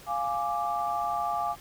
sine chord, D diminished, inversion first, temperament equal, 698.5 / 830.6 / 1174.7 Hz, F5 / Ab5 / D6, 0 / 0 / 0 cents, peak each -31 dBFS, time 0.06-1.56 s, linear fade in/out 50 ms, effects pink hiss -50 dBFS RMS until 1.6 s

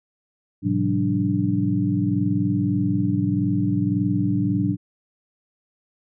sine tone cluster, 107 / 128.8 / 170.3 / 190.9 / 292.4 Hz, A2 / C3 / F3 / G3 / D4, -48 / -27 / -43 / -46 / -7 cents, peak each -25 / -27 / -28 / -24 / -23 dBFS, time 0.62-4.77 s, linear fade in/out 50 ms, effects none

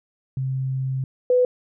sine tone pair in turn, 132.1 / 498.7 Hz, C3 / B4, +17 / +17 cents, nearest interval octave + major seventh, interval 2300 cents, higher second, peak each -22 / -14 dBFS, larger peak second, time 0.37-1.04 / 1.3-1.45 s, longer first, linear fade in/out 2 ms, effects none

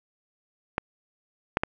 clicks, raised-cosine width 0.5 ms, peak -9 / -6 / -9 dBFS, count 3, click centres 0.781 / 1.571 / 1.635 s, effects none

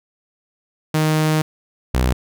sawtooth tone pair in turn, 155.56 / 63.07 Hz, D#3 / B1, 0 / +37 cents, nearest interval octave + major third, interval 1563 cents, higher first, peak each -11 / -11 dBFS, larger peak neither, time 0.94-1.42 / 1.94-2.13 s, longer first, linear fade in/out 5 ms, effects none

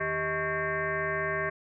sine tone with frequency modulation, 1108.7 Hz, C#6, in tune, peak -27 dBFS, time 0-1.5 s, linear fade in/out 10 ms, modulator 238 Hz, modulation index 3.7, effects none

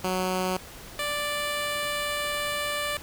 10% pulse tone pair in turn, 185 / 587.3 Hz, F#3 / D5, 0 / 0 cents, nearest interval octave + minor sixth, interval 2000 cents, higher second, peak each -17 / -19 dBFS, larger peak first, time 0.04-0.57 / 0.99-2.97 s, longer second, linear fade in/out 2 ms, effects pink hiss -44 dBFS RMS until 3.02 s

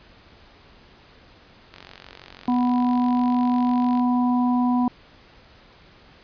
click train, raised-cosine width 0.2 ms, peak -23 dBFS, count 105, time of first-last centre 1.74-3.996 s, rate 46.1 Hz
harmonic tone, 246.9 Hz, B3, in tune, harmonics 1 / 3 / 4, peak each -18 / -28 / -28 dBFS, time 2.48-4.88 s, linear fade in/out 2 ms
effects pink hiss -51 dBFS RMS until 6.23 s + resampled to 11025 Hz

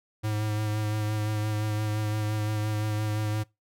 square tone with vibrato, 106.7 Hz, G#2, 47 cents sharp, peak -27 dBFS, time 0.23-3.44 s, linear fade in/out 20 ms, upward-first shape sine, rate 5.8 Hz, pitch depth 20 cents each way, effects noise-tail reverb RT60 0.2 s tail -22 dB re dry

